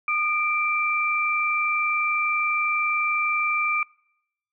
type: tone pair together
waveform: sine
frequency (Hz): 1223 / 2349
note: D#6 / D7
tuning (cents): -30 / 0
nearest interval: major seventh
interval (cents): 1130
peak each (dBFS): -25 / -23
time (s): 0.08-3.83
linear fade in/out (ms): 2
effects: noise-tail reverb RT60 0.8 s tail -25 dB re dry